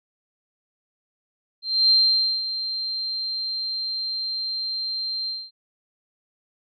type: tone with ADSR envelope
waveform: sine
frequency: 4156 Hz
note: C8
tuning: 12 cents flat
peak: -13 dBFS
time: 1.62-5.51 s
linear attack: 280 ms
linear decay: 520 ms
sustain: -12 dB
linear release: 230 ms
effects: none